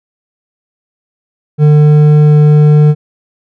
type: tone with hard clipping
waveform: triangle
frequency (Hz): 149.9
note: D3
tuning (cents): +36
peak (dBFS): -4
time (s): 1.58-2.95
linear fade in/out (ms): 50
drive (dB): 10
effects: none